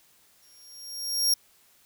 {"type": "tone with exponential growth", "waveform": "sawtooth", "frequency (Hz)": 5580, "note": "F8", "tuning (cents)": -2, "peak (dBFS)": -16, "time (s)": [0.42, 1.34], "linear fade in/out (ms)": 5, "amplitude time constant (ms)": 200, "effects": ["white hiss -61 dBFS RMS until 1.85 s"]}